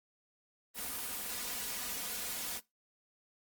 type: noise with comb filter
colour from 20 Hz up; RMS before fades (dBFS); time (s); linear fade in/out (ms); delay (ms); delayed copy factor
white; -39; 0.74-2.61; 50; 4.1; +0.55
effects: noise-tail reverb RT60 0.2 s tail -21 dB re dry + Opus 24 kbps